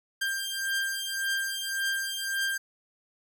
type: beating tone pair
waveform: sawtooth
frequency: 1588 / 1589.8 Hz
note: G6 / G6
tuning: +22 / +24 cents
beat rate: 1.8 Hz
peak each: -28 / -28 dBFS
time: 0.21-2.58 s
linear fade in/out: 10 ms
effects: none